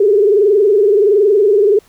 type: tone with frequency modulation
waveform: sine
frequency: 410 Hz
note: G#4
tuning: 22 cents flat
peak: -7 dBFS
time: 0-1.79 s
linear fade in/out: 5 ms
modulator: 21.4 Hz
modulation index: 1.3
effects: pink hiss -50 dBFS RMS until 1.88 s